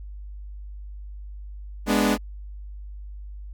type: chord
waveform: sawtooth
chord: G# diminished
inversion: none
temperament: equal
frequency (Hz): 207.7 / 246.9 / 293.7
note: G#3 / B3 / D4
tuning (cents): 0 / 0 / 0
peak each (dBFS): -18 / -20 / -20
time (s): 1.86-2.18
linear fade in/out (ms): 50
effects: added 50 Hz sine -35 dBFS peak until 3.53 s